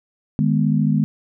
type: chord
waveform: sine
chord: G# minor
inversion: second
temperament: equal with one note detuned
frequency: 153.6 / 207.7 / 246.9 Hz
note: D#3 / G#3 / B3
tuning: -22 / 0 / 0 cents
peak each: -18 / -19 / -21 dBFS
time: 0.39-1.04 s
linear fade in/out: 0 ms
effects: none